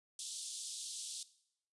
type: band-pass noise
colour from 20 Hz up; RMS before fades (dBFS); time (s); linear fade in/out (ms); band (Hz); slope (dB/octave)
white; -45; 0.19-1.23; 2; 3300 to 10000; 48
effects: noise-tail reverb RT60 0.7 s tail -17 dB re dry + resampled to 24000 Hz